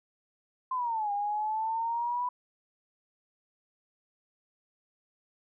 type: exponential two-way sweep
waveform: sine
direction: down then up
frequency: 1046.5 to 807 to 993 Hz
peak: -28 dBFS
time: 0.71-2.29 s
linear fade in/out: 5 ms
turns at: 1.12 s
effects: none